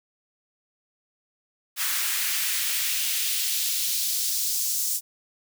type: noise with high-pass filter sweep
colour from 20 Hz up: white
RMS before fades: -26 dBFS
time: 1.76-5.01 s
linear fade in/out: 50 ms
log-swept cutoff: 1400 to 6500 Hz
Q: 1.3
effects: none